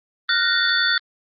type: tone cluster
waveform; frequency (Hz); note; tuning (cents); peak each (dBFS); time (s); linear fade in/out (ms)
sine; 1403 / 1494 / 1855 / 3517 / 4469; F6 / F#6 / A#6 / A7 / C#8; +8 / +16 / -9 / -1 / +13; -23; 0.29-0.98; 2
effects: Opus 24 kbps